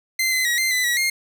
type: tone with pitch steps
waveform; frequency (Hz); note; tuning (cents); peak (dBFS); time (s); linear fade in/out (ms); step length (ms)
sawtooth; 2074 / 2043 / 1909 / 2081 / 2005 / 1927 / 2126; C7 / C7 / A#6 / C7 / B6 / B6 / C7; -16 / -42 / +41 / -10 / +26 / -43 / +27; -15; 0.19-1.1; 5; 130
effects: none